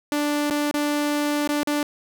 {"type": "tone with dropouts", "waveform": "sawtooth", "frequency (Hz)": 293.7, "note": "D4", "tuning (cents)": 0, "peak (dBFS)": -17, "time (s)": [0.12, 1.83], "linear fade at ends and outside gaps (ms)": 1, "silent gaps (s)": [[0.5, 0.507], [0.712, 0.741], [1.475, 1.49], [1.632, 1.673]], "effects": []}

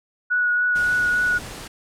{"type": "tone with vibrato", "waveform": "sine", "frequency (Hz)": 1463, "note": "F#6", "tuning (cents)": -20, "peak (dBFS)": -17, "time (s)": [0.3, 1.39], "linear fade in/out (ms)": 20, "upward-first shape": "triangle", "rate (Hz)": 3.5, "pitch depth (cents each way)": 14}
{"type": "low-pass noise", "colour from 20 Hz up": "pink", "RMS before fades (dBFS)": -36, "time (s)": [0.75, 1.68], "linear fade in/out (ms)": 10, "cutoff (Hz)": 11000, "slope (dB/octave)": 24}
{"effects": []}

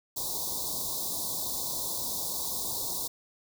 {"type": "band-stop noise", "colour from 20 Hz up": "white", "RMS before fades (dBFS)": -33, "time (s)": [0.16, 3.08], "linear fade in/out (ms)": 10, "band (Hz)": [1100, 3600], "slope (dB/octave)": 96, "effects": []}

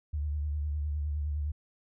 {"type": "tone with vibrato", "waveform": "sine", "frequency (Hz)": 74.1, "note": "D2", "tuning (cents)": 16, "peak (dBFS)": -29, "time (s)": [0.13, 1.52], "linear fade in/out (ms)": 10, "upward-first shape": "triangle", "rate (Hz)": 9.8, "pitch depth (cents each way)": 64, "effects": []}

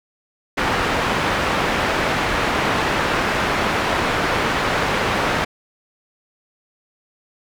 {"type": "low-pass noise", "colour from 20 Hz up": "white", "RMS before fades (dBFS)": -20, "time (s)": [0.57, 5.45], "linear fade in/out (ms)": 10, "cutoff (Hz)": 1700, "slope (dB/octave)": 12, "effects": []}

